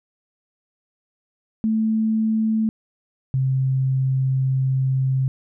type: tone pair in turn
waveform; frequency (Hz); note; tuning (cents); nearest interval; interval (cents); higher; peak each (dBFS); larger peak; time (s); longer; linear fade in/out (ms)
sine; 220 / 132.22; A3 / C3; 0 / +19; major sixth; 881; first; -17; neither; 1.64-2.69 / 3.34-5.28; second; 0
effects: none